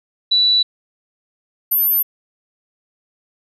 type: tone pair in turn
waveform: sine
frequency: 3951 / 13054 Hz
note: B7 / G#9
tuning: 0 / -31 cents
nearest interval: octave + major sixth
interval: 2069 cents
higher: second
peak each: -11 / -13 dBFS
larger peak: first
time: 0.31-0.63 / 1.71-2.03 s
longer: neither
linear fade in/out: 10 ms
effects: none